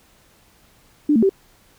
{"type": "tone with pitch steps", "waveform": "sine", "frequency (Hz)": [296.4, 224.5, 388], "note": ["D4", "A3", "G4"], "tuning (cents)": [16, 35, -18], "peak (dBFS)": -12, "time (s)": [1.09, 1.294], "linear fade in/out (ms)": 5, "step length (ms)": 68, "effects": ["pink hiss -55 dBFS RMS until 1.78 s"]}